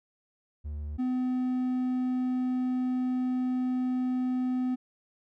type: tone pair in turn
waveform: triangle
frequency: 74.2 / 253.4 Hz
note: D2 / B3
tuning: +18 / +45 cents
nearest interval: octave + major sixth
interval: 2127 cents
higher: second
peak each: -31 / -24 dBFS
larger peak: second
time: 0.64-0.98 / 0.98-4.76 s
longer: second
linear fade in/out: 20 ms
effects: none